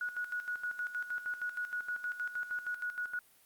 sine tone with tremolo, 1460 Hz, F#6, 24 cents flat, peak -33 dBFS, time 0.01-3.19 s, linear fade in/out 2 ms, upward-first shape square, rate 6.4 Hz, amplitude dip 70%, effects white hiss -64 dBFS RMS until 3.45 s + Opus 48 kbps

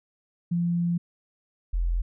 sine tone pair in turn, 172.3 / 42.93 Hz, F3 / F1, -23 / -29 cents, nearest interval 2 octaves, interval 2406 cents, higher first, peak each -22 dBFS, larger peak neither, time 0.51-0.98 / 1.73-2.02 s, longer first, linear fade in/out 10 ms, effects none

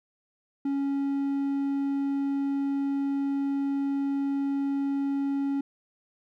triangle tone, 277.8 Hz, C#4, 4 cents sharp, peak -23 dBFS, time 0.65-5.61 s, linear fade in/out 5 ms, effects none

